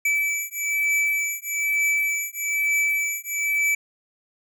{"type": "beating tone pair", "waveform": "square", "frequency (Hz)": [2308, 2309.1], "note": ["D7", "D7"], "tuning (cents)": [-31, -30], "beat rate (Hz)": 1.1, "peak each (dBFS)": [-25, -25], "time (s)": [0.05, 3.75], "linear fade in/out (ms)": 5, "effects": []}